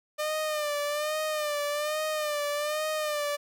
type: tone with vibrato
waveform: sawtooth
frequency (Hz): 601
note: D5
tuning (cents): +40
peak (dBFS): -24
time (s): 0.18-3.37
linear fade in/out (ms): 20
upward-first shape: sine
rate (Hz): 1.2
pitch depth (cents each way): 58
effects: none